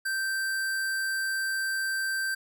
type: tone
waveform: square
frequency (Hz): 1563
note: G6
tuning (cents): -6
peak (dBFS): -28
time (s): 0.05-2.35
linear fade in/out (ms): 10
effects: none